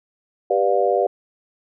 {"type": "chord", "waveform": "sine", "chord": "G dominant seventh", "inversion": "none", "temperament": "just", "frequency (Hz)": [392, 490, 588, 705.6], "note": ["G4", "B4", "D5", "F5"], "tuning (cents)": [0, -14, 2, 18], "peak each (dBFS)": -21, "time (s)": [0.5, 1.07], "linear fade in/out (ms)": 5, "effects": []}